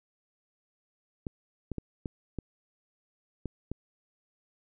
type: clicks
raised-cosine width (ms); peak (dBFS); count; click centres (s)
3; -21; 7; 1.268 / 1.717 / 1.783 / 2.058 / 2.387 / 3.457 / 3.716
effects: none